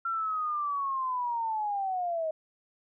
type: linear sweep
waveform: sine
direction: down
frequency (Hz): 1366 to 622.3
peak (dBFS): -28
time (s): 0.05-2.31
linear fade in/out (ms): 5
effects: none